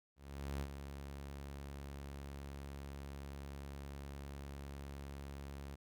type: tone with ADSR envelope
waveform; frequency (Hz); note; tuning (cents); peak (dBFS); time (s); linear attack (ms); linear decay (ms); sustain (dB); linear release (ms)
sawtooth; 69.8; C#2; +13; -34; 0.16-5.76; 450; 62; -8; 15
effects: none